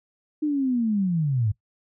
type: linear sweep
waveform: sine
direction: down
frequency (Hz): 307.9 to 98.6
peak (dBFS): -20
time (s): 0.42-1.52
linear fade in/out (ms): 10
effects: noise-tail reverb RT60 0.1 s tail -18 dB re dry